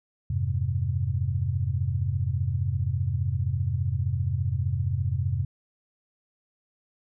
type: chord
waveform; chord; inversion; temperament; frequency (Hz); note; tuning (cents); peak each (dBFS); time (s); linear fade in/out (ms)
sine; F minor; none; equal with one note detuned; 87.31 / 102.4 / 130.81; F2 / Ab2 / C3; 0 / -24 / 0; -28; 0.3-5.45; 5
effects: none